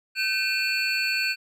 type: tone cluster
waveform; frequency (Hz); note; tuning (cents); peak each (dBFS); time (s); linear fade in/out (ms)
triangle; 1538 / 2427 / 2669 / 4446; G6 / D#7 / E7 / C#8; -33 / -44 / +21 / +4; -27; 0.15-1.36; 50
effects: none